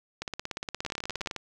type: two click trains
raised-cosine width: 0.2 ms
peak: -16 / -17 dBFS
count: 19 / 11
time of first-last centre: 0.22-1.273 / 0.85-1.363 s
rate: 17.1 / 19.5 Hz
effects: none